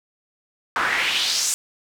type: noise with band-pass filter sweep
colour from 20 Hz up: pink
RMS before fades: -22 dBFS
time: 0.76-1.54 s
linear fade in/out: 0 ms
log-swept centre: 1200 to 7900 Hz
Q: 2.7
effects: none